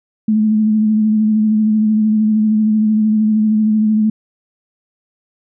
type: tone with vibrato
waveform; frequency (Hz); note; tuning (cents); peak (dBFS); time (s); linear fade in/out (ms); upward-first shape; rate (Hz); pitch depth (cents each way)
sine; 215.5; A3; -36; -10; 0.28-4.1; 5; sine; 13; 28
effects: none